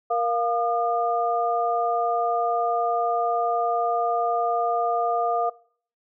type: tone cluster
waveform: sine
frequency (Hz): 469.4 / 700 / 1212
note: A#4 / F5 / D#6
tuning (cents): +12 / +4 / -46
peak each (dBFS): -27 / -22 / -28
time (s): 0.1-5.5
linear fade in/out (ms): 10
effects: noise-tail reverb RT60 0.5 s tail -21 dB re dry